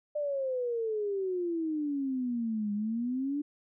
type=exponential two-way sweep; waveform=sine; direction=down then up; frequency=601 to 203.5 to 296.2 Hz; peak=-29 dBFS; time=0.15-3.42 s; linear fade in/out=10 ms; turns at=2.73 s; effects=none